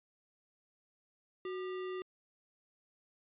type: tone with sample-and-hold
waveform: sine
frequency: 370 Hz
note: F#4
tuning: in tune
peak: -37 dBFS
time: 1.45-2.02 s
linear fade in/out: 2 ms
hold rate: 1575 Hz
effects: resampled to 8000 Hz